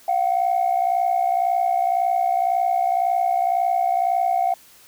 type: tone pair together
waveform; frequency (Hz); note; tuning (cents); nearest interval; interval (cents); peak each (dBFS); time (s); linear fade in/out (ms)
sine; 698.5 / 760.4; F5 / F#5; 0 / +47; minor second; 147; -19; 0.08-4.54; 5
effects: tanh soft clip ceiling -12 dBFS + white hiss -50 dBFS RMS until 4.87 s